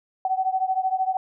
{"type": "beating tone pair", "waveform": "sine", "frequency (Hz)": [751, 764], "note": ["F#5", "G5"], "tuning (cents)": [26, -45], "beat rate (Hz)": 13, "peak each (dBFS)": [-23, -25], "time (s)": [0.25, 1.17], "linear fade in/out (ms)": 2, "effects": []}